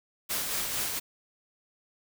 white noise with tremolo, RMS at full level -30 dBFS, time 0.29-1 s, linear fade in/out 20 ms, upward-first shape sine, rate 4.4 Hz, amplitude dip 35%, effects none

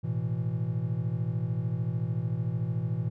triangle chord, A suspended second, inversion none, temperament equal, 110 / 123.47 / 164.81 Hz, A2 / B2 / E3, 0 / 0 / 0 cents, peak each -30 / -29 / -31 dBFS, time 0.03-3.1 s, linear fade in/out 20 ms, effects none

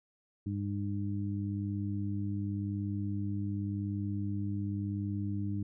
harmonic tone, 100.9 Hz, G#2, 49 cents flat, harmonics 1 / 2 / 3, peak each -34 / -37 / -39 dBFS, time 0.46-5.63 s, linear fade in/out 5 ms, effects none

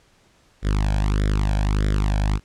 sawtooth tone with flanger, 51 Hz, G#1, 31 cents flat, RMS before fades -20 dBFS, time 0.62-2.4 s, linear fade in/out 50 ms, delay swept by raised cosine 0.55 to 1.26 ms, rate 1.6 Hz, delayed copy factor +0.95, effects pink hiss -58 dBFS RMS until 2.44 s + low-pass 8000 Hz 12 dB/octave

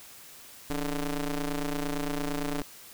sawtooth ring-modulated tone, 148.4 Hz, D3, 18 cents sharp, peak -22 dBFS, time 0.7-2.62 s, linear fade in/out 0 ms, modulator 134 Hz, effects white hiss -49 dBFS RMS until 2.93 s

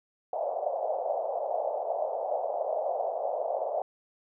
pink band-pass noise, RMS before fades -31 dBFS, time 0.33-3.82 s, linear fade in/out 2 ms, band 560 to 740 Hz, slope 48 dB/octave, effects none

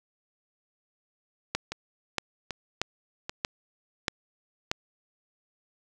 two click trains, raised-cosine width 0.2 ms, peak -9 / -16 dBFS, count 6 / 4, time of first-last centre 1.55-4.715 / 1.72-4.082 s, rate 1.58 / 1.27 Hz, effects none

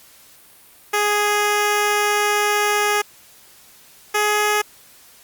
10% pulse tone pair in turn, 415.3 / 419.2 Hz, G#4 / G#4, 0 / +16 cents, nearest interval unison, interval 16 cents, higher second, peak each -8 dBFS, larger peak neither, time 0.93-3.02 / 4.14-4.62 s, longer first, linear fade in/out 10 ms, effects white hiss -48 dBFS RMS until 5.23 s + Opus 48 kbps

